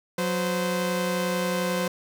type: tone pair together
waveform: sawtooth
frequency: 182.43 / 516 Hz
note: F#3 / C5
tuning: -24 / -24 cents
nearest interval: octave + tritone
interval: 1800 cents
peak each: -23 dBFS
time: 0.18-1.88 s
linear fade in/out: 5 ms
effects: none